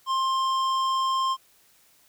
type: tone with hard clipping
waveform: sine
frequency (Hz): 1056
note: C6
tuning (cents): +16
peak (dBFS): -24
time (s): 0.06-1.37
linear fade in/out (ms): 50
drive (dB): 11
effects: white hiss -60 dBFS RMS until 2.08 s